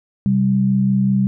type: tone pair together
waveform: sine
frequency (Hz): 130.81 / 196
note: C3 / G3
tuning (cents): 0 / 0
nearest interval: perfect fifth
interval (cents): 700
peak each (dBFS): -19 / -14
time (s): 0.26-1.27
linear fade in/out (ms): 0
effects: none